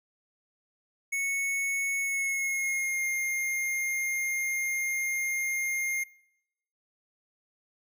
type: tone with pitch glide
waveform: square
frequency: 2208 to 2122 Hz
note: C#7 to C7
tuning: -7 to +24 cents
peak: -28 dBFS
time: 1.12-6.04 s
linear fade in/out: 10 ms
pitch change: -69 cents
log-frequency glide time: 2-3.06 s
effects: noise-tail reverb RT60 0.8 s tail -23 dB re dry